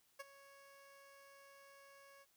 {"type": "tone with ADSR envelope", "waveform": "15% pulse", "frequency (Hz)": 554.4, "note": "C#5", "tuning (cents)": 0, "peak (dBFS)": -38, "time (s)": [0.19, 2.26], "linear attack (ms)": 13, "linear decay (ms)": 24, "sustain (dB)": -16, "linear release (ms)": 43, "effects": ["white hiss -75 dBFS RMS until 2.36 s"]}